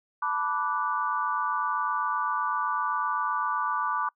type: chord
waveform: sine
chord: B minor seventh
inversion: third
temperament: equal with one note detuned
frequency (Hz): 880 / 987.8 / 1168.6 / 1480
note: A5 / B5 / D6 / F#6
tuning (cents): 0 / 0 / -9 / 0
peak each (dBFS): -34 / -31 / -28 / -34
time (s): 0.22-4.09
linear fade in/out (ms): 5
effects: noise-tail reverb RT60 0.1 s tail -24 dB re dry